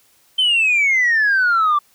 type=exponential sweep; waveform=sine; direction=down; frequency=3119 to 1156 Hz; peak=-11 dBFS; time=0.38-1.79 s; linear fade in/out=10 ms; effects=tanh soft clip ceiling -10 dBFS + white hiss -56 dBFS RMS until 1.94 s